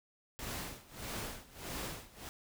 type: noise with tremolo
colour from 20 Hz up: pink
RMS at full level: -40 dBFS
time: 0.39-2.29 s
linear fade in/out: 0 ms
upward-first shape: sine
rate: 1.6 Hz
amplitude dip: 90%
effects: none